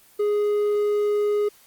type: tone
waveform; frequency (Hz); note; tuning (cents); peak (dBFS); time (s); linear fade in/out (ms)
triangle; 415.3; G#4; 0; -17; 0.19-1.49; 10
effects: white hiss -54 dBFS RMS until 1.66 s + Opus 24 kbps